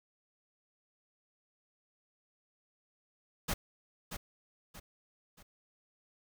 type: noise with echo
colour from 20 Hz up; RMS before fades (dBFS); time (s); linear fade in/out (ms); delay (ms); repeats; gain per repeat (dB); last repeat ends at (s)
pink; -33; 3.48-3.54; 10; 630; 3; -8; 5.43
effects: none

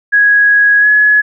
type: tone with pitch glide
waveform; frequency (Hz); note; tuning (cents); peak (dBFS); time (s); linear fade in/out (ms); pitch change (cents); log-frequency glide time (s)
sine; 1661.2 to 1693.2; G#6 to G#6; 0 to +33; -5; 0.12-1.22; 20; +33; 0.8-0.87
effects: none

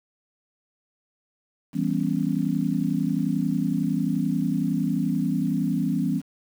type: chord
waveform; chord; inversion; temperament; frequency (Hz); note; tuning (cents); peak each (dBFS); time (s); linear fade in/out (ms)
sine; C# half-diminished seventh; first; equal with one note detuned; 164.81 / 196 / 246.1 / 277.2; E3 / G3 / B3 / C#4; 0 / 0 / -6 / 0; -27; 1.73-6.22; 50
effects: 8-bit

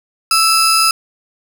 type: tone pair together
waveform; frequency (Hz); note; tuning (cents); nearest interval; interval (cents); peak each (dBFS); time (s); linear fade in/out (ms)
30% pulse; 1318.5 / 4985; E6 / D#8; 0 / +2; octave + major seventh; 2302; -10; 0.31-0.91; 2
effects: none

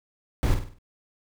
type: noise with echo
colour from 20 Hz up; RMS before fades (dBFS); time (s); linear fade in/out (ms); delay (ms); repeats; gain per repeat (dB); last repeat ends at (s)
brown; -21; 0.43-0.54; 0; 49; 5; -7; 0.785
effects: none

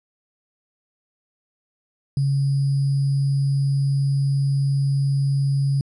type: tone with sample-and-hold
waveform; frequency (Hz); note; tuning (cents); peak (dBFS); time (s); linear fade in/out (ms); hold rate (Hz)
sine; 138.59; C#3; 0; -17; 2.17-5.81; 2; 4900
effects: resampled to 24000 Hz

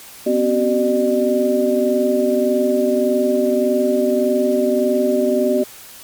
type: tone cluster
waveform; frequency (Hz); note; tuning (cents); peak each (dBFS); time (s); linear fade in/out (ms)
sine; 248 / 269.7 / 380.4 / 602; B3 / C#4 / F#4 / D5; +7 / -47 / +48 / +43; -19 / -24 / -18 / -18; 0.26-5.64; 10
effects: white hiss -39 dBFS RMS until 6.03 s + MP3 96 kbps

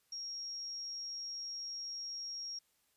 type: tone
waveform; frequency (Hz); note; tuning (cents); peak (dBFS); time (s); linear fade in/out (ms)
sine; 5588; F8; 0; -40; 0.12-2.59; 5
effects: white hiss -75 dBFS RMS until 2.96 s + resampled to 32000 Hz

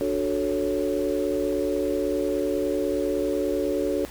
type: chord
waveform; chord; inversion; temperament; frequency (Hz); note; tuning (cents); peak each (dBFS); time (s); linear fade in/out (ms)
sine; D major seventh; none; equal; 293.7 / 370 / 440 / 554.4; D4 / F#4 / A4 / C#5; 0 / 0 / 0 / 0; -28; 0.01-4.05; 0
effects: added 60 Hz sine -43 dBFS peak until 4.1 s + pink hiss -43 dBFS RMS until 4.1 s

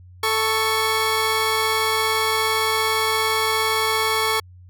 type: tone pair together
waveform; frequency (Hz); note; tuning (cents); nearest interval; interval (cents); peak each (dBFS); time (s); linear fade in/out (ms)
15% pulse; 440 / 1108.7; A4 / C#6; 0 / 0; octave + major third; 1600; -15; 0.23-4.4; 5
effects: added 90 Hz sine -42 dBFS peak until 4.69 s

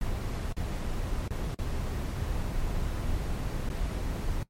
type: noise with dropouts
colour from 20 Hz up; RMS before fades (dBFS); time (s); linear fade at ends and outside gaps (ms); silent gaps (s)
brown; -31; 0.01-4.43; 2; 0.526-0.566 / 1.279-1.306 / 1.546-1.588 / 3.69-3.7
effects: noise-tail reverb RT60 0.1 s tail -17 dB re dry + MP3 64 kbps

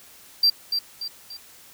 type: tone with echo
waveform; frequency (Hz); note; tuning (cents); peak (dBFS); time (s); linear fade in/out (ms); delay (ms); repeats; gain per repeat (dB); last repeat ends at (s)
triangle; 4710; D8; +4; -13; 0.43-0.5; 5; 290; 3; -7; 1.37
effects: white hiss -49 dBFS RMS until 1.73 s

